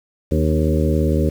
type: harmonic tone with a mistuned harmonic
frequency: 77.78 Hz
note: D#2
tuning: in tune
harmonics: 1 / 2 / 3 / 4 / 5 / 6 / 7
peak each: -18 / -21 / -23 / -24 / -25 / -26 / -26 dBFS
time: 0.31-1.3 s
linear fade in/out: 10 ms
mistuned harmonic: 4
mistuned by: -34 cents
effects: 7-bit